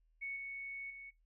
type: tone with level steps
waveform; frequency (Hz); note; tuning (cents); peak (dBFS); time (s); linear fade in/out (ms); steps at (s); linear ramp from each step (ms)
sine; 2217; C#7; 0; -39 / -42 / -48; 0.21-1.11; 20; 0.36 / 0.9; 5
effects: noise-tail reverb RT60 0.2 s tail -23 dB re dry + added 40 Hz sine -69 dBFS peak until 1.25 s